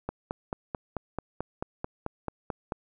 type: click train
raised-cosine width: 1 ms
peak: -17 dBFS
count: 13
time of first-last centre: 0.09-2.722 s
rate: 4.56 Hz
effects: none